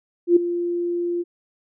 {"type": "tone with ADSR envelope", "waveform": "sine", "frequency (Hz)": 347.4, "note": "F4", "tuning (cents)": -9, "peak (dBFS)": -8, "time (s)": [0.27, 1.24], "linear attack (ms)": 93, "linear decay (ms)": 8, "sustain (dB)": -13, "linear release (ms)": 31, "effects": []}